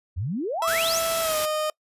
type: exponential sweep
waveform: sine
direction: up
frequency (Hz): 77.7 to 7390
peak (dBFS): -25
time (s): 0.16-1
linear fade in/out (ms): 20
type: tone with pitch glide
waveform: 30% pulse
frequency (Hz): 659.3 to 615.1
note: E5 to D#5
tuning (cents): 0 to -20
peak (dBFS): -21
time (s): 0.62-1.7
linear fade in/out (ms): 2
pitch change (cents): -120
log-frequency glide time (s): 1.21-1.37
type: noise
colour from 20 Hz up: white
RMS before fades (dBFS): -29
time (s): 0.67-1.46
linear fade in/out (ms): 10
effects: noise-tail reverb RT60 0.1 s tail -25 dB re dry + resampled to 32000 Hz